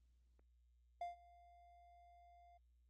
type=tone with ADSR envelope; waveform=triangle; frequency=698.5 Hz; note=F5; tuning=in tune; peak=-39 dBFS; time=1.01-2.58 s; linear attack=4 ms; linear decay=140 ms; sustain=-23 dB; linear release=12 ms; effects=added 60 Hz sine -70 dBFS peak until 2.89 s + Opus 24 kbps